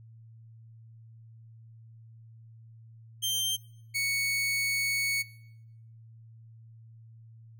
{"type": "tone pair in turn", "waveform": "sawtooth", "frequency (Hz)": [3151, 2221], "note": ["G7", "C#7"], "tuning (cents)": [8, 3], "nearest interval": "tritone", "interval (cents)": 605, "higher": "first", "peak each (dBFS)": -24, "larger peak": "neither", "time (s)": [[3.22, 3.57], [3.94, 5.23]], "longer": "second", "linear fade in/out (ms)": 20, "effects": ["noise-tail reverb RT60 0.9 s tail -22 dB re dry", "added 113 Hz sine -49 dBFS peak until 7.59 s"]}